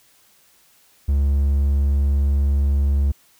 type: tone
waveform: triangle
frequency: 70.1 Hz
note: C#2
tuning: 20 cents sharp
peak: -13 dBFS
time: 1.08-3.12 s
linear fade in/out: 10 ms
effects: white hiss -56 dBFS RMS until 3.39 s